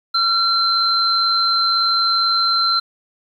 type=tone pair together; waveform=sine; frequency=1362 / 4099 Hz; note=F6 / C8; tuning=-44 / -36 cents; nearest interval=octave + perfect fifth; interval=1908 cents; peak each=-18 / -16 dBFS; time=0.14-2.8 s; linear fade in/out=10 ms; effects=8-bit